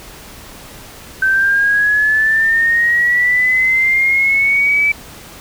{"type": "linear sweep", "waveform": "sine", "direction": "up", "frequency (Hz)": [1540, 2311], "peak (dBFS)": -10, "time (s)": [1.22, 4.92], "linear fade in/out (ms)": 5, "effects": ["pink hiss -36 dBFS RMS until 5.4 s"]}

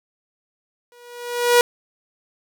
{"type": "tone with exponential growth", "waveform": "sawtooth", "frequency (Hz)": 482.6, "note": "B4", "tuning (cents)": -40, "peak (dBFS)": -5, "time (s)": [0.92, 1.61], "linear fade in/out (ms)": 1, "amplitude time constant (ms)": 150, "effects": []}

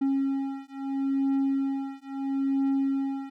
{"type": "beating tone pair", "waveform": "triangle", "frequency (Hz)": [272.2, 272.95], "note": ["C#4", "C#4"], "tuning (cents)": [-31, -27], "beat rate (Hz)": 0.75, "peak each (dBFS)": -26, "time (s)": [0.01, 3.3], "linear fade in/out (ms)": 10, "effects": []}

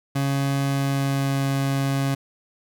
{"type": "tone with pitch glide", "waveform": "30% pulse", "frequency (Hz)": [138.5, 137.15], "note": ["C#3", "C#3"], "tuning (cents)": [-1, -18], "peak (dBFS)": -18, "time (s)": [0.15, 2.15], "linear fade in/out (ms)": 10, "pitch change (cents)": -17, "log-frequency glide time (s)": [0.66, 1.45], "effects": []}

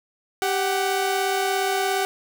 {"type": "tone pair together", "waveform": "sawtooth", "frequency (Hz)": [392, 746.9], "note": ["G4", "F#5"], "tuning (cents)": [0, 16], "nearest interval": "major seventh", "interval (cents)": 1116, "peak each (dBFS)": -20, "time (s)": [0.42, 2.05], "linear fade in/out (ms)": 0, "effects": []}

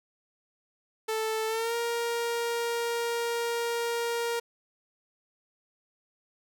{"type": "tone with pitch glide", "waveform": "sawtooth", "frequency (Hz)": [440, 468.9], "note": ["A4", "A#4"], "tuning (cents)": [0, 10], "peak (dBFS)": -24, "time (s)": [1.08, 4.4], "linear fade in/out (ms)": 10, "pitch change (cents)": 110, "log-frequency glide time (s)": [1.47, 1.75], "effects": []}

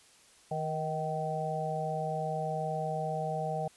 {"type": "harmonic tone with a mistuned harmonic", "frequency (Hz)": 157.5, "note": "D#3", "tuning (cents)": 21, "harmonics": [1, 3, 4, 5], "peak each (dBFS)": [-36, -39, -36, -35], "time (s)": [0.51, 3.68], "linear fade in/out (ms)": 5, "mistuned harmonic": 5, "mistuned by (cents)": -37, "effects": ["white hiss -60 dBFS RMS until 3.76 s", "resampled to 24000 Hz"]}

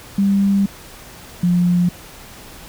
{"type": "tone pair in turn", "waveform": "sine", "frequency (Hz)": [198.1, 176.49], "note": ["G3", "F3"], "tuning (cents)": [18, 18], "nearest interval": "major second", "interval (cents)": 200, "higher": "first", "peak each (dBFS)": -12, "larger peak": "neither", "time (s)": [[0.18, 0.66], [1.43, 1.89]], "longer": "first", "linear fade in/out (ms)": 5, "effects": ["pink hiss -39 dBFS RMS until 2.68 s"]}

